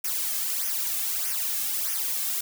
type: noise with flanger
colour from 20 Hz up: blue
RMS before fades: -28 dBFS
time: 0.04-2.41 s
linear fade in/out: 5 ms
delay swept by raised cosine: 0.24 to 2.14 ms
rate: 1.6 Hz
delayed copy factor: -0.8
effects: none